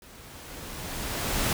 pink noise with level ramp, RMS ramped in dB -50 to -25 dBFS, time 0.02-1.53 s, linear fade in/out 2 ms, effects none

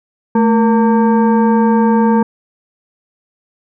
sine tone with frequency modulation, 220.1 Hz, A3, 1 cent sharp, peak -8 dBFS, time 0.35-2.23 s, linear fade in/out 5 ms, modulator 689 Hz, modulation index 0.88, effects none

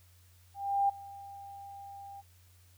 sine tone with ADSR envelope, 797 Hz, G5, 28 cents sharp, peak -23 dBFS, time 0.54-2.22 s, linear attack 350 ms, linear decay 10 ms, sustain -21 dB, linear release 25 ms, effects added 89 Hz sine -59 dBFS peak until 2.77 s + white hiss -66 dBFS RMS until 2.77 s

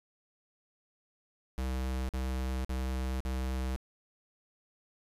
square tone bursts, 64.6 Hz, C2, 21 cents flat, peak -32 dBFS, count 4, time 1.58-3.761 s, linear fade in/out 0 ms, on 510 ms, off 47 ms, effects resampled to 32000 Hz + 10-bit

